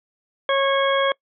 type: harmonic tone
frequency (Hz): 548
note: C#5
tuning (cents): -20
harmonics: 1 / 2 / 3 / 4 / 6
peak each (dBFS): -19 / -23 / -26 / -29 / -27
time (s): 0.49-1.12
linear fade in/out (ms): 2
effects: noise-tail reverb RT60 0.1 s tail -25 dB re dry